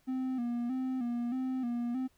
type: tone with vibrato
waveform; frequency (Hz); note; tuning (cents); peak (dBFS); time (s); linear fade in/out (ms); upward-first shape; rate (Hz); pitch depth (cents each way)
triangle; 248.7; B3; +12; -29; 0.07-2.08; 20; square; 1.6; 71
effects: pink hiss -70 dBFS RMS until 2.17 s